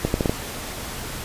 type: accelerating click train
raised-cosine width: 2 ms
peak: -6 dBFS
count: 5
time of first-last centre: 0.05-0.295 s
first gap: 91 ms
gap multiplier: 0.74
effects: pink hiss -32 dBFS RMS until 1.24 s + resampled to 32000 Hz